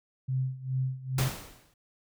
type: tone with tremolo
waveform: sine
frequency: 130.6 Hz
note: C3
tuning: 3 cents flat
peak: -25 dBFS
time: 0.28-1.29 s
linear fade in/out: 10 ms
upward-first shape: sine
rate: 2.4 Hz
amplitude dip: 85%
type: noise with exponential decay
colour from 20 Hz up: pink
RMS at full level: -28 dBFS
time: 1.18-1.74 s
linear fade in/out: 5 ms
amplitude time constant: 120 ms
effects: none